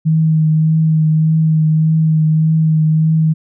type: tone with vibrato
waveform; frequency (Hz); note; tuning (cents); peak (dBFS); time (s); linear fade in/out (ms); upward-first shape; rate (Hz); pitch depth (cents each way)
sine; 157.8; D#3; +25; -9; 0.05-3.34; 20; triangle; 1.7; 22
effects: none